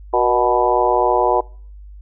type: harmonic tone with a mistuned harmonic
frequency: 123.47 Hz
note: B2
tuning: in tune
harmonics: 3 / 4 / 5 / 6 / 7 / 8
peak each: -20 / -20 / -20 / -20 / -20 / -20 dBFS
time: 0.13-1.41 s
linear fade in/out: 10 ms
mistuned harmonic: 4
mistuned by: -51 cents
effects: noise-tail reverb RT60 0.5 s tail -26 dB re dry + added 50 Hz sine -35 dBFS peak until 2.01 s